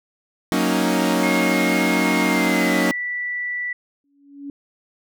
sawtooth chord, D# minor seventh, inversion first, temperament equal, 185 / 233.1 / 277.2 / 311.1 Hz, F#3 / A#3 / C#4 / D#4, 0 / 0 / 0 / 0 cents, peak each -19 dBFS, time 0.52-2.91 s, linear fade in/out 0 ms
sine tone with pitch glide, 2154 to 1963.9 Hz, C7 to B6, +50 to -10 cents, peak -23 dBFS, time 1.23-3.73 s, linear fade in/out 5 ms, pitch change -160 cents, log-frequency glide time 2.19-2.9 s
sine tone with exponential growth, 282.3 Hz, C#4, 32 cents sharp, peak -27 dBFS, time 4.04-4.5 s, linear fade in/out 2 ms, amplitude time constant 100 ms
effects none

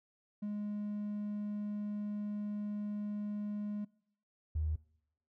triangle tone pair in turn, 207.7 / 77.8 Hz, G#3 / D#2, 0 / 0 cents, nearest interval octave + perfect fourth, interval 1700 cents, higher first, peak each -33 / -27 dBFS, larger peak second, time 0.42-3.85 / 4.55-4.76 s, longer first, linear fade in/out 10 ms, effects noise-tail reverb RT60 0.7 s tail -25 dB re dry + tanh soft clip ceiling -29 dBFS

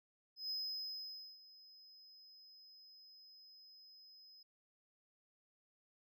triangle tone with ADSR envelope, 5070 Hz, D#8, 32 cents sharp, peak -37 dBFS, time 0.36-4.43 s, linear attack 140 ms, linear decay 880 ms, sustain -20 dB, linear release 6 ms, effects none

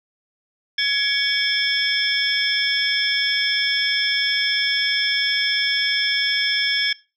sine tone cluster, 1684 / 2251 / 3242 / 3457 / 5300 Hz, G#6 / C#7 / G#7 / A7 / E8, +24 / +26 / -42 / -31 / +9 cents, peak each -24 dBFS, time 0.78-6.93 s, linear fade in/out 5 ms, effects noise-tail reverb RT60 0.3 s tail -22 dB re dry + tanh soft clip ceiling -8 dBFS

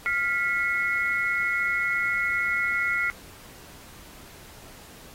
sine tone cluster, 1396 / 1970 / 2178 Hz, F6 / B6 / C#7, -1 / -5 / -31 cents, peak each -27 dBFS, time 0.06-3.1 s, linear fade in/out 0 ms, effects pink hiss -48 dBFS RMS until 5.14 s + AAC 48 kbps

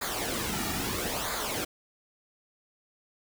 pink noise with flanger, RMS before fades -32 dBFS, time 0.01-1.65 s, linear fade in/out 10 ms, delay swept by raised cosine 0.35 to 1.95 ms, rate 0.76 Hz, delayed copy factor -0.65, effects none

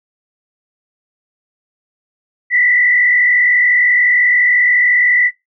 sine tone with frequency modulation, 1975.5 Hz, B6, in tune, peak -9 dBFS, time 2.5-5.31 s, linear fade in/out 50 ms, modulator 45.8 Hz, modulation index 1.1, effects noise-tail reverb RT60 0.2 s tail -21 dB re dry

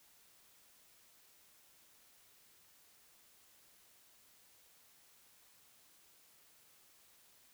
silence, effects white hiss -66 dBFS RMS until 7.53 s

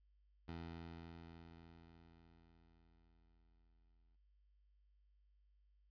15% pulse tone with exponential decay, 83.5 Hz, E2, 23 cents sharp, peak -40 dBFS, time 0.48-4.16 s, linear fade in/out 5 ms, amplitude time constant 800 ms, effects added 50 Hz sine -70 dBFS peak until 5.9 s + resampled to 11025 Hz

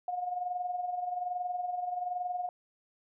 sine tone with amplitude modulation, 719 Hz, F#5, 50 cents flat, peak -29 dBFS, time 0.08-2.49 s, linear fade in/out 2 ms, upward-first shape sine, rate 21.2 Hz, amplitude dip 60%, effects none

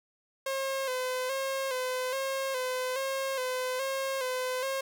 sawtooth tone with vibrato, 523.3 Hz, C5, in tune, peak -26 dBFS, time 0.46-4.81 s, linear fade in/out 5 ms, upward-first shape square, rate 1.2 Hz, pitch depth 48 cents each way, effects none

